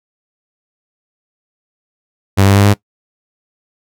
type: tone with pitch steps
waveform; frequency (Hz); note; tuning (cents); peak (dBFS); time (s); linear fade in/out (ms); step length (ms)
sawtooth; 97.6 / 99.02 / 100.46 / 101.92; G2 / G2 / G2 / G#2; -7 / +18 / +43 / -32; -3; 2.37-2.742; 20; 93
effects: noise-tail reverb RT60 0.1 s tail -19 dB re dry